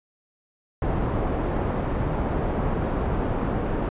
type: low-pass noise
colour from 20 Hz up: pink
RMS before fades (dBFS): -25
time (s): 0.82-3.89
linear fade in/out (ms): 2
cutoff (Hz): 900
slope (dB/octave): 12
effects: resampled to 8000 Hz